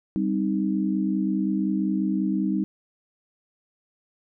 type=chord; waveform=sine; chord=C minor; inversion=second; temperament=equal; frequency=196 / 261.6 / 311.1 Hz; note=G3 / C4 / Eb4; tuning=0 / 0 / 0 cents; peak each=-24 / -29 / -26 dBFS; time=0.16-2.64 s; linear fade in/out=0 ms; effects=none